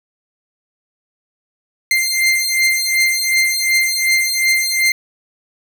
sawtooth beating tone pair, 2093 / 2095.7 Hz, C7 / C7, 0 / +2 cents, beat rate 2.7 Hz, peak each -13 dBFS, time 1.91-4.92 s, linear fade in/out 2 ms, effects none

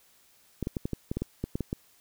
clicks, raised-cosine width 3 ms, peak -17 dBFS, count 12, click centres 0.627 / 0.671 / 0.768 / 0.855 / 0.933 / 1.115 / 1.17 / 1.22 / 1.44 / 1.555 / 1.607 / 1.729 s, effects white hiss -62 dBFS RMS until 2 s

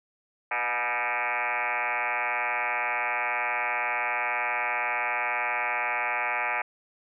sine tone with frequency modulation, 1565 Hz, G6, 3 cents flat, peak -25 dBFS, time 0.51-6.62 s, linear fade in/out 5 ms, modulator 119 Hz, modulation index 7.5, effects none

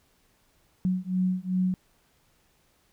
sine beating tone pair, 183 / 185.6 Hz, F#3 / F#3, -19 / +6 cents, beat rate 2.6 Hz, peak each -27 dBFS, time 0.85-1.74 s, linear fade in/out 0 ms, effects pink hiss -66 dBFS RMS until 2.92 s

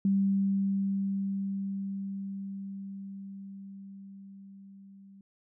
sine tone with level ramp, 196 Hz, G3, in tune, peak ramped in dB -22 to -50 dBFS, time 0.05-5.21 s, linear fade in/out 2 ms, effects none

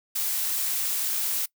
blue noise, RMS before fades -27 dBFS, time 0.15-1.46 s, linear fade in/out 10 ms, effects noise-tail reverb RT60 0.1 s tail -22 dB re dry

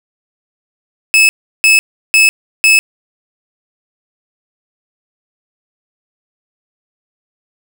40% pulse tone bursts, 2600 Hz, E7, 24 cents flat, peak -4 dBFS, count 4, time 1.14-2.79 s, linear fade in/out 0 ms, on 150 ms, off 350 ms, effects none

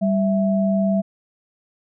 sine tone pair together, 196.01 / 659.3 Hz, G3 / E5, 0 / 0 cents, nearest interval octave + major sixth, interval 2100 cents, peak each -17 / -22 dBFS, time 0.01-1.02 s, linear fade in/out 20 ms, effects none

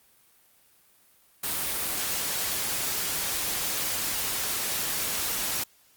white noise, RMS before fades -29 dBFS, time 1.43-5.64 s, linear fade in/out 10 ms, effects white hiss -61 dBFS RMS until 5.96 s + Opus 32 kbps

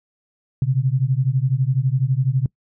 sine beating tone pair, 125.8 / 137.8 Hz, B2 / C#3, +32 / -10 cents, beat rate 12 Hz, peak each -19 dBFS, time 0.62-2.46 s, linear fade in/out 2 ms, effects noise-tail reverb RT60 0.1 s tail -24 dB re dry

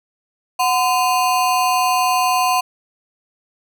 square ring-modulated tone, 880 Hz, A5, in tune, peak -12 dBFS, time 0.59-2.61 s, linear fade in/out 10 ms, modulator 144 Hz, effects none

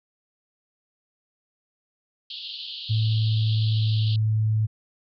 pink band-pass noise, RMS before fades -36 dBFS, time 2.3-4.16 s, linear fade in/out 2 ms, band 2900 to 4600 Hz, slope 96 dB/octave
sine tone with pitch glide, 110 to 108.86 Hz, A2 to A2, 0 to -18 cents, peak -19 dBFS, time 2.89-4.67 s, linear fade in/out 20 ms, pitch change -18 cents, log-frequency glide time 3.17-4.09 s
effects none

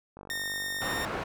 click train, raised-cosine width 1 ms, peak -31 dBFS, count 32, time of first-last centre 0.17-0.807 s, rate 48.7 Hz
sawtooth tone with tremolo, 1833 Hz, A#6, 30 cents flat, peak -27 dBFS, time 0.3-1.05 s, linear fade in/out 0 ms, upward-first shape triangle, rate 20 Hz, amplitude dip 25%
white low-pass noise, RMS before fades -34 dBFS, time 0.81-1.24 s, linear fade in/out 10 ms, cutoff 1200 Hz, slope 12 dB/octave
effects none

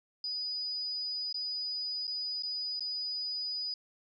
sine tone with dropouts, 4955 Hz, D#8, 8 cents flat, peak -33 dBFS, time 0.24-3.74 s, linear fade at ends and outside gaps 2 ms, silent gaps 1.327-1.343 / 2.07-2.077 / 2.424-2.433 / 2.795-2.806 s, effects none

